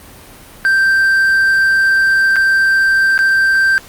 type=tone with dropouts; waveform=triangle; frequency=1568 Hz; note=G6; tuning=in tune; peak=-7 dBFS; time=0.65-3.78 s; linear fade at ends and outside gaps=0 ms; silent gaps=2.359-2.365 / 3.178-3.19 s; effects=pink hiss -38 dBFS RMS until 3.88 s + Opus 32 kbps